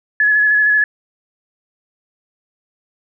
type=tone with vibrato; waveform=sine; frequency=1700 Hz; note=G#6; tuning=40 cents sharp; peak=-10 dBFS; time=0.2-0.84 s; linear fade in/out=2 ms; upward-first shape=square; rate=13 Hz; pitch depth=18 cents each way; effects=none